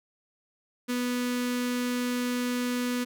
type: tone with notch filter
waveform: sawtooth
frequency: 246.3 Hz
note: B3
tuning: 5 cents flat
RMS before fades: -29 dBFS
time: 0.88-3.05 s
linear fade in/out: 20 ms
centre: 740 Hz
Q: 1.2
effects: none